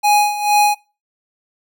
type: tone with tremolo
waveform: square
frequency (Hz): 830.6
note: G#5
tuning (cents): 0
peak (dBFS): -10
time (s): 0.03-0.75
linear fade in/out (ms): 20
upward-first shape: sine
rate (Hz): 2.2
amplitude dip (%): 75
effects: noise-tail reverb RT60 0.3 s tail -22 dB re dry